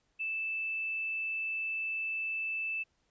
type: tone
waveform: sine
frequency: 2637 Hz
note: E7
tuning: in tune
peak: -32 dBFS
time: 0.19-2.84 s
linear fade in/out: 20 ms
effects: pink hiss -75 dBFS RMS until 3.1 s + resampled to 16000 Hz